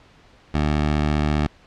15% pulse tone, 75 Hz, D2, 37 cents sharp, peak -12 dBFS, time 0.54-1.47 s, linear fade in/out 5 ms, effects pink hiss -52 dBFS RMS until 1.66 s + low-pass 4000 Hz 12 dB/octave

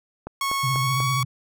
click train, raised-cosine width 1 ms, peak -18 dBFS, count 4, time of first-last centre 0.27-1.003 s, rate 4.09 Hz
sawtooth tone with pitch glide, 1100 to 1122.5 Hz, C#6 to C#6, -14 to +21 cents, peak -19 dBFS, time 0.41-1.23 s, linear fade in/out 2 ms, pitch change +35 cents, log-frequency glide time 0.78-1.04 s
sine tone with vibrato, 130.81 Hz, C3, in tune, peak -23 dBFS, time 0.63-1.25 s, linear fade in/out 10 ms, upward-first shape sine, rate 15 Hz, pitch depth 89 cents each way
effects none

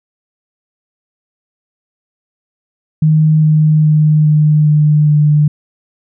sine tone with pitch steps, 155.56 / 154.31 / 153.06 / 151.83 / 150.61 / 149.4 Hz, D#3 / D#3 / D#3 / D#3 / D3 / D3, 0 / -14 / -28 / -42 / +44 / +30 cents, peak -6 dBFS, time 3.02-5.48 s, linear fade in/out 5 ms, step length 410 ms, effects none

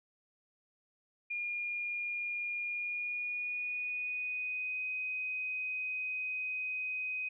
sine tone with pitch glide, 2422 to 2510 Hz, D#7 to D#7, -47 to +15 cents, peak -34 dBFS, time 1.3-7.29 s, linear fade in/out 10 ms, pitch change +62 cents, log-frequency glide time 2.64-4.86 s, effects none

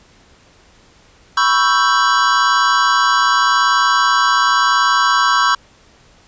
square chord, C# half-diminished seventh, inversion third, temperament equal with one note detuned, 987.8 / 1108.7 / 1326.1 / 1568 Hz, B5 / C#6 / E6 / G6, 0 / 0 / +10 / 0 cents, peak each -19 / -16 / -18 / -18 dBFS, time 1.37-5.55 s, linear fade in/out 5 ms, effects pink hiss -49 dBFS RMS until 6.27 s + resampled to 16000 Hz

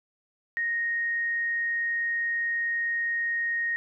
sine tone, 1864.7 Hz, A#6, in tune, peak -25 dBFS, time 0.57-3.76 s, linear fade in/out 0 ms, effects none

